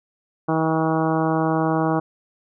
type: harmonic tone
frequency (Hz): 160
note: D#3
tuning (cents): +49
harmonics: 1 / 2 / 3 / 4 / 5 / 6 / 7 / 8 / 9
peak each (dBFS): -24 / -22 / -27 / -27 / -26 / -31 / -29 / -34 / -35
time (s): 0.48-2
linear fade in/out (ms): 10
effects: none